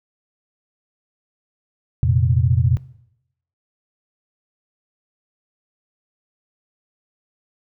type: chord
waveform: sine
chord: F suspended fourth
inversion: none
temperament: equal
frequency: 87.31 / 116.54 / 130.81 Hz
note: F2 / Bb2 / C3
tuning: 0 / 0 / 0 cents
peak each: -18 dBFS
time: 2.03-2.77 s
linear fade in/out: 0 ms
effects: noise-tail reverb RT60 0.8 s tail -18 dB re dry